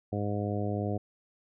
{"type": "harmonic tone", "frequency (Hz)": 102.9, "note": "G#2", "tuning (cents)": -16, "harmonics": [1, 2, 3, 4, 5, 6, 7], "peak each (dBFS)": [-32, -35, -37, -38, -39, -40, -40], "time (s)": [0.12, 0.98], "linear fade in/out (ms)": 10, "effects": []}